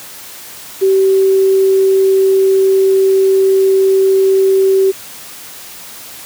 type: tone with quantisation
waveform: sine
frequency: 384.6 Hz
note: G4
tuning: 33 cents flat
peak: -7 dBFS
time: 0.81-4.92 s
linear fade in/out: 20 ms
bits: 6
effects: white hiss -32 dBFS RMS until 6.25 s + high-pass 80 Hz 12 dB/octave